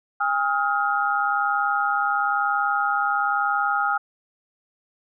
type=tone cluster; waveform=sine; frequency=810 / 1268 / 1409 Hz; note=G#5 / D#6 / F6; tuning=-43 / +32 / +15 cents; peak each=-24 dBFS; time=0.2-3.98 s; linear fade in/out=10 ms; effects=none